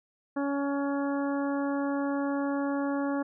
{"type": "harmonic tone", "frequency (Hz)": 280.8, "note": "C#4", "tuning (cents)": 22, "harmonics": [1, 2, 3, 4, 5, 6], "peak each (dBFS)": [-28, -34, -38, -40, -42, -44], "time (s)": [0.36, 3.23], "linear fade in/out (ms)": 10, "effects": []}